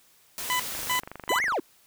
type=noise; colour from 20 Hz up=white; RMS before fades=-34 dBFS; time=0.38-1 s; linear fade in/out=0 ms
type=tone bursts; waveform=20% pulse; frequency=1000 Hz; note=B5; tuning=21 cents sharp; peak=-19 dBFS; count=3; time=0.5-1.388 s; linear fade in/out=0 ms; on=96 ms; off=300 ms
type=click train; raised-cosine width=0.5 ms; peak=-23 dBFS; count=20; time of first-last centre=0.75-1.522 s; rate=24.6 Hz
type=linear two-way sweep; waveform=triangle; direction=up then down; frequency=246.9 to 2229 to 246.9 Hz; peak=-22 dBFS; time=1.3-1.6 s; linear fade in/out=5 ms; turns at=1.43 s
effects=white hiss -60 dBFS RMS until 1.86 s